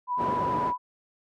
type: tone with vibrato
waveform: sine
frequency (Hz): 987.8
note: B5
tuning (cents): 0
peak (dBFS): -25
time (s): 0.07-0.78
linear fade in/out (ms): 50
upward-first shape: sine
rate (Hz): 12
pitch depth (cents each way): 20
type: band-pass noise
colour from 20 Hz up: white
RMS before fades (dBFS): -32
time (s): 0.17-0.73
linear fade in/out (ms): 50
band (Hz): 110 to 580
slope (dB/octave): 12
effects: none